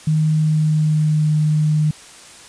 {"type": "tone with pitch glide", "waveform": "sine", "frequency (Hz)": [155.56, 152.98], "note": ["D#3", "D#3"], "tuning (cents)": [0, -29], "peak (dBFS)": -13, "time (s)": [0.07, 1.91], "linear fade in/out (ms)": 5, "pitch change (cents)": -29, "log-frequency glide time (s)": [0.3, 1.3], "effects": ["white hiss -41 dBFS RMS until 2.48 s", "resampled to 22050 Hz"]}